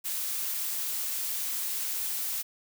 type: noise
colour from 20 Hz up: blue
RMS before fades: -32 dBFS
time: 0.04-2.43 s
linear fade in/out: 20 ms
effects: none